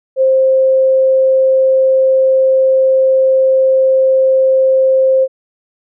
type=tone; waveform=sine; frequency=527 Hz; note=C5; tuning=12 cents sharp; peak=-7 dBFS; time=0.16-5.28 s; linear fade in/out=50 ms; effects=none